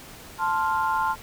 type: chord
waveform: sine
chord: F major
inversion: first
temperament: equal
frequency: 880 / 1046.5 / 1396.9 Hz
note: A5 / C6 / F6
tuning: 0 / 0 / 0 cents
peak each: -24 / -25 / -28 dBFS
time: 0.38-1.16 s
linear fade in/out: 50 ms
effects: tanh soft clip ceiling -12 dBFS + pink hiss -44 dBFS RMS until 1.22 s